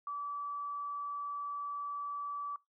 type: tone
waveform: sine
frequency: 1153 Hz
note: D6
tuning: 32 cents flat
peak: -36 dBFS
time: 0.07-2.56 s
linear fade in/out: 2 ms
effects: noise-tail reverb RT60 0.2 s tail -23 dB re dry